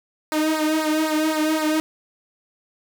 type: tone with flanger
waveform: sawtooth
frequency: 311.1 Hz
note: D#4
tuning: in tune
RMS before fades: -21 dBFS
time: 0.32-1.8 s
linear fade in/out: 0 ms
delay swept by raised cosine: 0.31 to 2.31 ms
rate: 3.9 Hz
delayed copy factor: -1
effects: none

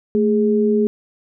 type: tone pair together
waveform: sine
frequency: 220 / 415.3 Hz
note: A3 / G#4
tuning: 0 / 0 cents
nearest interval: major seventh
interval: 1100 cents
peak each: -16 / -16 dBFS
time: 0.15-0.87 s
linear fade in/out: 0 ms
effects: none

